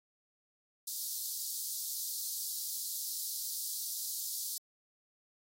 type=high-pass noise; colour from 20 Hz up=white; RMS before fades=-38 dBFS; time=0.87-4.58 s; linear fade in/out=5 ms; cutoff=4000 Hz; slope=48 dB/octave; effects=AAC 48 kbps